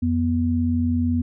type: tone pair together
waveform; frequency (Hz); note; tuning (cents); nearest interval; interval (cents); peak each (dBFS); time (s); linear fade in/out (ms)
sine; 87.31 / 244; F2 / B3; 0 / -21; octave + tritone; 1779; -22 / -20; 0.02-1.22; 10
effects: none